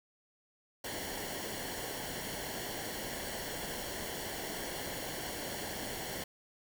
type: noise with comb filter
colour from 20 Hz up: pink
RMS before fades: -40 dBFS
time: 0.84-6.24 s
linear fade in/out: 5 ms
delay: 0.8 ms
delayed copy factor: -0.65
effects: none